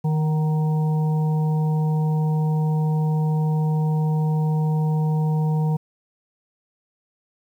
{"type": "harmonic tone with a mistuned harmonic", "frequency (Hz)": 155.56, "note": "D#3", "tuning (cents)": 0, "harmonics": [1, 3, 5, 6], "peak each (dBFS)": [-18, -33, -36, -36], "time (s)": [0.04, 5.77], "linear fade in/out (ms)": 10, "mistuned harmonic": 5, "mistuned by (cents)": -40, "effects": ["9-bit"]}